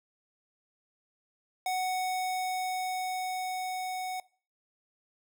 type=tone with level ramp; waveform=square; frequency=742 Hz; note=F#5; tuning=5 cents sharp; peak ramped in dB=-29 to -34 dBFS; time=1.66-4.2 s; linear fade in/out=2 ms; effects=noise-tail reverb RT60 0.4 s tail -21 dB re dry